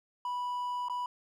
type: tone with dropouts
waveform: triangle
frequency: 984 Hz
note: B5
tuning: 7 cents flat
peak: -30 dBFS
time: 0.25-1.06 s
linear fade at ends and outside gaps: 2 ms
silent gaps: 0.885-0.897 s
effects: none